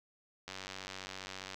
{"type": "click train", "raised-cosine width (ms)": 0.2, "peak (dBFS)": -25, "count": 102, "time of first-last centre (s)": [0.48, 1.544], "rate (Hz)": 94.9, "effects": []}